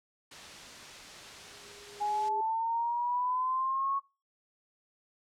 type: noise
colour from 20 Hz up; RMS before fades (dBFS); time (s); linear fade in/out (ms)
white; -46; 0.31-2.29; 5
type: tone with exponential growth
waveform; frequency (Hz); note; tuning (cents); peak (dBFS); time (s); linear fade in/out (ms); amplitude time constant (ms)
sine; 409; G#4; -26; -37; 1.03-2.41; 5; 300
type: exponential sweep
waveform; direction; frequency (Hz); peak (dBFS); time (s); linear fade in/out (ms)
sine; up; 829 to 1108.7; -28; 2-4; 20
effects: noise-tail reverb RT60 0.3 s tail -24 dB re dry + low-pass 6000 Hz 12 dB/octave